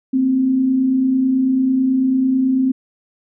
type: tone pair together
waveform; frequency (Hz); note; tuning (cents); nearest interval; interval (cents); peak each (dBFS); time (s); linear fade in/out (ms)
sine; 233.1 / 262.2; A#3 / C4; 0 / +4; major second; 204; -25 / -13; 0.13-2.72; 10
effects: none